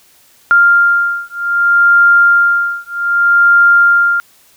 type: beating tone pair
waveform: sine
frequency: 1396.9 / 1397.54 Hz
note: F6 / F6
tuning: 0 / +1 cents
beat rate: 0.64 Hz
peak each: -10 dBFS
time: 0.51-4.2 s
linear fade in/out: 0 ms
effects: white hiss -48 dBFS RMS until 4.56 s